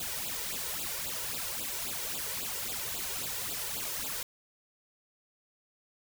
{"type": "noise with flanger", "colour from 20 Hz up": "white", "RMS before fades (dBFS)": -36, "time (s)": [0, 4.23], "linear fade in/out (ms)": 2, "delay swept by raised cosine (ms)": [0.25, 2.15], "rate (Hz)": 3.7, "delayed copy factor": 1, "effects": []}